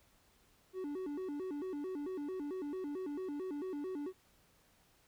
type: tone with vibrato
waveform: triangle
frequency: 329.6 Hz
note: E4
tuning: in tune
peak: -36 dBFS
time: 0.73-4.13 s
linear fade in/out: 50 ms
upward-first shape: square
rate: 4.5 Hz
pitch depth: 220 cents each way
effects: pink hiss -69 dBFS RMS until 5.07 s